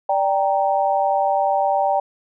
sine chord, G minor, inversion second, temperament equal, 587.3 / 784 / 932.3 Hz, D5 / G5 / Bb5, 0 / 0 / 0 cents, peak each -21 / -18 / -24 dBFS, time 0.09-2 s, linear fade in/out 5 ms, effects none

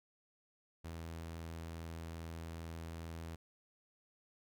sawtooth tone, 82.41 Hz, E2, in tune, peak -40 dBFS, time 0.84-3.36 s, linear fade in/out 10 ms, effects none

